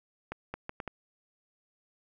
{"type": "accelerating click train", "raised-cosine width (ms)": 0.5, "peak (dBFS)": -21, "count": 5, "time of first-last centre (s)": [0.32, 0.877], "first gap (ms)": 220, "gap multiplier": 0.7, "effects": []}